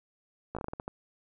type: slowing click train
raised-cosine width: 1 ms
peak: -22 dBFS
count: 9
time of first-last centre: 0.55-0.879 s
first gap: 16 ms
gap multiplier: 1.26
effects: none